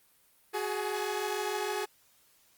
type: tone cluster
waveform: sawtooth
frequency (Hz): 371.4 / 417.9 / 849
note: F#4 / G#4 / G#5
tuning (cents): +7 / +11 / +38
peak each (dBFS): -32 / -30 / -34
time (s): 0.53-1.86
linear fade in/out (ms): 20
effects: white hiss -65 dBFS RMS until 2.57 s + Opus 32 kbps